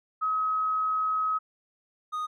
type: tone pair in turn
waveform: sine / triangle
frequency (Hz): 1274 / 1240.6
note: D#6 / D#6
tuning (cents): +41 / -5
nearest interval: unison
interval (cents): 46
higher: first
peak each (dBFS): -24 / -27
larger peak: first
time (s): 0.21-1.39 / 2.12-2.27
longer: first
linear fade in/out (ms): 20
effects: none